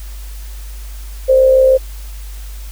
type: tone with amplitude modulation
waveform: sine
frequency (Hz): 523.3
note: C5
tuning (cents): 0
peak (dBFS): -4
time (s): 1.28-1.78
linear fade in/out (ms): 20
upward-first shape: sine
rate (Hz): 66.4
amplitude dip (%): 45
effects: added 50 Hz sine -26 dBFS peak until 2.71 s + white hiss -40 dBFS RMS until 2.71 s

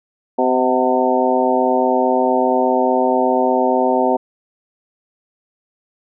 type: harmonic tone with a mistuned harmonic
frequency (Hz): 128.4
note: C3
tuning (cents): -32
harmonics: 2 / 3 / 4 / 5 / 6 / 7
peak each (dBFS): -20 / -20 / -20 / -20 / -20 / -20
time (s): 0.38-4.17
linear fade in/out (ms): 10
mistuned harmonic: 6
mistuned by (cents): -54
effects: none

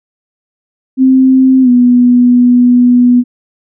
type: tone with pitch glide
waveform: sine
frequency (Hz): 261.6 to 245.5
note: C4 to B3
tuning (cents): 0 to -10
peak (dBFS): -3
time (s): 0.97-3.24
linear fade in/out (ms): 50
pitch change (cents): -110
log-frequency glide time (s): 1.62-1.69
effects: none

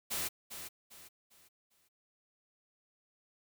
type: noise with echo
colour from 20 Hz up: white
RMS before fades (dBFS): -36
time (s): 0.1-0.29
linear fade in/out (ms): 20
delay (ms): 400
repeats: 4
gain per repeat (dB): -9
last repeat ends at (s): 1.89
effects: none

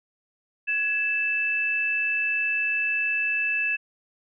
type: tone pair together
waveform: sine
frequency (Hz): 1678.6 / 2637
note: G#6 / E7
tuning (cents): +18 / 0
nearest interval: minor sixth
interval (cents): 782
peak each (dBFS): -29 / -23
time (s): 0.67-3.77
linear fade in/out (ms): 20
effects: none

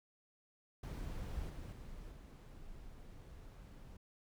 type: noise with level steps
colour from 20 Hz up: brown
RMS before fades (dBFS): -43 / -47 / -50 / -53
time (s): 0.83-3.97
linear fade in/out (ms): 5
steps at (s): 1.49 / 1.72 / 2.11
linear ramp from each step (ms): 10
effects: none

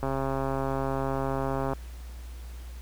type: click train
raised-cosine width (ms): 1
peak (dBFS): -16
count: 231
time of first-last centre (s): 0.03-1.734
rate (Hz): 135
effects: added 60 Hz sine -38 dBFS peak until 2.81 s + pink hiss -53 dBFS RMS until 2.81 s

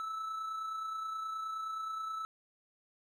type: tone with amplitude modulation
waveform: triangle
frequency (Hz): 1310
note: E6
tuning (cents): -11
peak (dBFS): -33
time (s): 0-2.25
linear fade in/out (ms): 0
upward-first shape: sine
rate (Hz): 29.5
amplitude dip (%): 35
effects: none

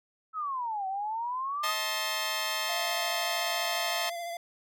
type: exponential two-way sweep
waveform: sine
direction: down then up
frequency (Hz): 1318.5 to 753 to 1291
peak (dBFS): -30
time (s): 0.33-1.75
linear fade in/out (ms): 50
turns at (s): 0.87
type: chord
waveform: 10% pulse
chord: A diminished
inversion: second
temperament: just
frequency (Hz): 633.6 / 880 / 1056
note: Eb5 / A5 / C6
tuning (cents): +31 / 0 / +16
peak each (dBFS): -26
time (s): 1.63-4.1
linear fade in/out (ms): 10
type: tone with vibrato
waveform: square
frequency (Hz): 686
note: F5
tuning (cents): -31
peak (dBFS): -35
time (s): 2.69-4.37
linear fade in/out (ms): 2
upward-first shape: sine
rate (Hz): 14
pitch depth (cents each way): 28
effects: none

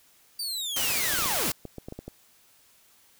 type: linear sweep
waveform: sawtooth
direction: down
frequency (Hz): 4700 to 116.54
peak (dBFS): -27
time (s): 0.39-1.5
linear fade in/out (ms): 5
type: noise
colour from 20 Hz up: white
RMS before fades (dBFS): -28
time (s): 0.76-1.52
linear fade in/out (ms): 5
type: clicks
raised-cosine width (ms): 2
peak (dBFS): -24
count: 11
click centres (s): 1.137 / 1.188 / 1.223 / 1.259 / 1.501 / 1.653 / 1.783 / 1.885 / 1.924 / 1.99 / 2.08
effects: white hiss -60 dBFS RMS until 3.19 s

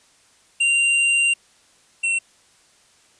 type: tone pair in turn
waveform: square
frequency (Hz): 2774 / 2717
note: F7 / F7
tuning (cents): -12 / -48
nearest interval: unison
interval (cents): 36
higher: first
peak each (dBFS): -16 / -19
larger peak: first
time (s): 0.6-1.34 / 2.03-2.19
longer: first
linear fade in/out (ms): 10
effects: white hiss -56 dBFS RMS until 3.19 s + resampled to 22050 Hz

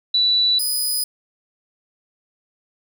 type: tone pair in turn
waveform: sine / 15% pulse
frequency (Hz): 3955 / 4983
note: B7 / D#8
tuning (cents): +2 / +2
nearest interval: major third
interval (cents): 400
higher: second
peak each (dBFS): -14 / -13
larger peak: second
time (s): 0.14-0.59 / 0.59-1.04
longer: neither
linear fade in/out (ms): 5
effects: none

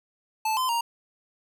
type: tone with pitch steps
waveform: square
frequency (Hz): 875 / 1028 / 935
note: A5 / C6 / A#5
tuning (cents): -10 / -31 / +5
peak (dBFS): -24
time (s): 0.45-0.81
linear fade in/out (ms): 5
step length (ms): 120
effects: none

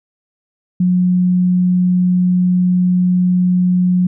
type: tone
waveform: sine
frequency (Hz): 180.7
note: F#3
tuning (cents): -41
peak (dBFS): -10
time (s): 0.8-4.07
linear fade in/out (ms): 5
effects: none

